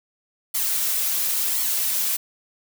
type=noise with flanger; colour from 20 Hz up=blue; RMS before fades=-23 dBFS; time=0.54-2.17 s; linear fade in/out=10 ms; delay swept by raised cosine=0.92 to 6.42 ms; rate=0.94 Hz; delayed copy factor=+0.55; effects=none